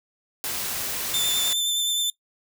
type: noise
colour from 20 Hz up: white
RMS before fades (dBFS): -29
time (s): 0.44-1.53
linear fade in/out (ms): 0
type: tone with vibrato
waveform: sawtooth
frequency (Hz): 3543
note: A7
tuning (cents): +11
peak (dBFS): -19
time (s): 1.14-2.1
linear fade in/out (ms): 2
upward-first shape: sine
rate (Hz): 9.6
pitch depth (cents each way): 18
effects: noise-tail reverb RT60 0.1 s tail -20 dB re dry